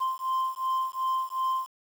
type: beating tone pair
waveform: sine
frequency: 1043 / 1045.7 Hz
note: C6 / C6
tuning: -6 / -1 cents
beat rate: 2.7 Hz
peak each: -27 dBFS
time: 0-1.68 s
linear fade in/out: 20 ms
effects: tanh soft clip ceiling -23 dBFS + 8-bit